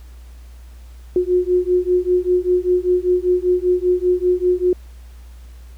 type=beating tone pair; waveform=sine; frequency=358.5 / 363.6 Hz; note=F4 / F#4; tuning=+45 / -30 cents; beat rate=5.1 Hz; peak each=-17 dBFS; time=1.16-4.73 s; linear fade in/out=2 ms; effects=added 60 Hz sine -36 dBFS peak until 5.77 s + pink hiss -53 dBFS RMS until 5.77 s